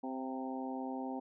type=harmonic tone with a mistuned harmonic; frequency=130.81 Hz; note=C3; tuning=in tune; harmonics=2 / 3 / 4 / 5 / 6 / 7; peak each=-39 / -48 / -47 / -49 / -44 / -48 dBFS; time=0.03-1.2 s; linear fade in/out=10 ms; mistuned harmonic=5; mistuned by=+44 cents; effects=none